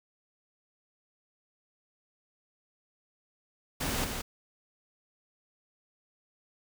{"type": "noise with echo", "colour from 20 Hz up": "pink", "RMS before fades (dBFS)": -32, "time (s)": [3.8, 4.05], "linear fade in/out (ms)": 10, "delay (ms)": 170, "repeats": 1, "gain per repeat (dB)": -4, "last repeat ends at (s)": 4.22, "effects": []}